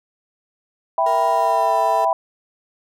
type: chord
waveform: sine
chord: E minor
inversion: none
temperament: equal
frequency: 659.3 / 784 / 987.8 Hz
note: E5 / G5 / B5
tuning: 0 / 0 / 0 cents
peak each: -19 / -20 / -19 dBFS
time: 0.98-2.13 s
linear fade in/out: 2 ms
type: tone with pitch glide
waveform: 40% pulse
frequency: 466.2 to 444.9 Hz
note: A#4 to A4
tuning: 0 to +19 cents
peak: -27 dBFS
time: 1.06-2.05 s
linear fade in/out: 5 ms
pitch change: -81 cents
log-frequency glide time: 1.29-1.79 s
effects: none